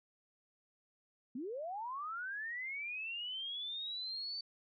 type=linear sweep; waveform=sine; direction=up; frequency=225.2 to 4580 Hz; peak=-39 dBFS; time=1.35-4.41 s; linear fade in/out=5 ms; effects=none